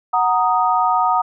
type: chord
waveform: sine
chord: D# minor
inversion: first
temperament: equal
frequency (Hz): 740 / 932.3 / 1244.5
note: F#5 / A#5 / D#6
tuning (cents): 0 / 0 / 0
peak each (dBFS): -18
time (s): 0.13-1.22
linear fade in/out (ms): 10
effects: none